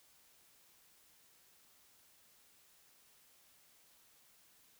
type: silence
effects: white hiss -67 dBFS RMS until 4.79 s